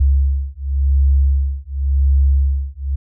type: beating tone pair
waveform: sine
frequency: 68.2 / 69.11 Hz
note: C#2 / C#2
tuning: -28 / -5 cents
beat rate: 0.91 Hz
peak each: -15 dBFS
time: 0-2.96 s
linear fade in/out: 10 ms
effects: none